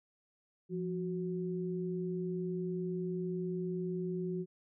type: tone pair together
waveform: sine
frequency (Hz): 173.6 / 368.5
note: F3 / F#4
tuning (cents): -10 / -7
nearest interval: octave + minor second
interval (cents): 1303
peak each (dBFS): -36 / -37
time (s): 0.69-4.46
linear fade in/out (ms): 50
effects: none